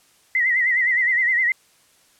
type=tone with vibrato; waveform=sine; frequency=1980 Hz; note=B6; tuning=4 cents sharp; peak=-16 dBFS; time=0.35-1.52 s; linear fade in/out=2 ms; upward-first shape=sine; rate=9.7 Hz; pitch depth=91 cents each way; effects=white hiss -57 dBFS RMS until 2.19 s + low-pass 11000 Hz 12 dB/octave